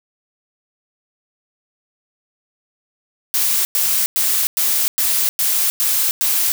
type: noise bursts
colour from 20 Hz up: blue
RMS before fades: -17 dBFS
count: 8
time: 3.34-6.52 s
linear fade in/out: 0 ms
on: 310 ms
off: 100 ms
effects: none